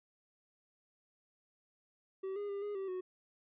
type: tone with pitch steps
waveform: triangle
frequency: 383.3 / 409.4 / 399.8 / 412.7 / 386.7 / 368.4 Hz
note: G4 / G#4 / G4 / G#4 / G4 / F#4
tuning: -39 / -25 / +34 / -11 / -24 / -7 cents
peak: -35 dBFS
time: 2.23-3.01 s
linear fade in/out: 10 ms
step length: 130 ms
effects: resampled to 8000 Hz